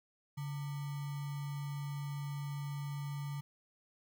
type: tone with sample-and-hold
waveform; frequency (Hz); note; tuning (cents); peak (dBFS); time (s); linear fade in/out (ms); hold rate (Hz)
sine; 142.6; C#3; +49; -37; 0.37-3.41; 10; 1050
effects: none